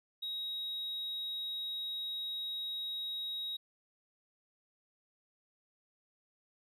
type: tone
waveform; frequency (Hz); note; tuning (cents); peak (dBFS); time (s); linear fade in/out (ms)
triangle; 3800; A#7; +33; -34; 0.22-3.57; 10
effects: tanh soft clip ceiling -31 dBFS